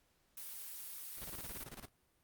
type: noise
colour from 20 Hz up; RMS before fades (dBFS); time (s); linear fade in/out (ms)
blue; -47; 0.37-1.64; 2
type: noise with tremolo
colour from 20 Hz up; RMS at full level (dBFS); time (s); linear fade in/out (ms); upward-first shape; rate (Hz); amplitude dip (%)
pink; -48; 1.16-1.89; 50; square; 18; 75
effects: pink hiss -75 dBFS RMS until 2.23 s + Opus 48 kbps